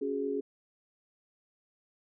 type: chord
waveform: sine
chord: C# suspended fourth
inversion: none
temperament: equal with one note detuned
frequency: 277.2 / 370 / 417 Hz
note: C#4 / F#4 / G#4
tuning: 0 / 0 / +7 cents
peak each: -35 / -38 / -32 dBFS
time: 0.01-0.41 s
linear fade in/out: 10 ms
effects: none